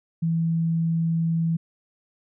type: tone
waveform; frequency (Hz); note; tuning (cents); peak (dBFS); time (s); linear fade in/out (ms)
sine; 164.81; E3; 0; -20; 0.22-1.57; 10
effects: none